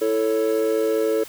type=chord; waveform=triangle; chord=A major; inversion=second; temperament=equal; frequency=329.6 / 440 / 554.4 Hz; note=E4 / A4 / C#5; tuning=0 / 0 / 0 cents; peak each=-24 / -18 / -23 dBFS; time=0.01-1.24 s; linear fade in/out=10 ms; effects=white hiss -41 dBFS RMS until 1.28 s